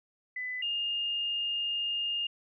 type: tone pair in turn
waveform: sine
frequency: 2003 / 2827 Hz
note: B6 / F7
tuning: +24 / +20 cents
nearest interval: tritone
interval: 596 cents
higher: second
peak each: -33 / -29 dBFS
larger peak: second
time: 0.36-0.62 / 0.62-2.27 s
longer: second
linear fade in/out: 5 ms
effects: none